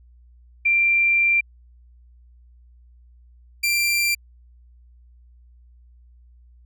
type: tone pair in turn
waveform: sine / sawtooth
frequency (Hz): 2366 / 2366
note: D7 / D7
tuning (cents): +12 / +12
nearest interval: unison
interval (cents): 0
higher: neither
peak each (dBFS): -15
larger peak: neither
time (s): 0.65-1.41 / 3.63-4.15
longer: first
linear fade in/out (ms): 10
effects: added 60 Hz sine -48 dBFS peak until 6.65 s